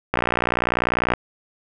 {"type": "click train", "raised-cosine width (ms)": 0.5, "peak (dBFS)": -3, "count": 61, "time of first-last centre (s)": [0.14, 1.137], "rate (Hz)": 60.2, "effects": []}